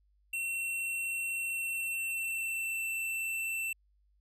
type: tone with pitch glide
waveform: square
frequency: 2716 to 2679 Hz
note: F7 to E7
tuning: -49 to +27 cents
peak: -33 dBFS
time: 0.33-3.73 s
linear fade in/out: 5 ms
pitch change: -24 cents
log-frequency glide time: 1.39-2.87 s
effects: added 50 Hz sine -66 dBFS peak until 4.2 s